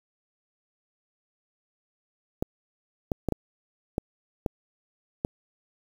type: clicks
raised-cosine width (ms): 2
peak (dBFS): -12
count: 7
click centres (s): 2.425 / 3.118 / 3.287 / 3.323 / 3.981 / 4.462 / 5.249
effects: 7-bit